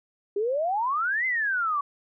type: exponential two-way sweep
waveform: sine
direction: up then down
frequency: 392.2 to 2093 to 1118 Hz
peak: -23 dBFS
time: 0.36-1.81 s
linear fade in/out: 5 ms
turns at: 1.26 s
effects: none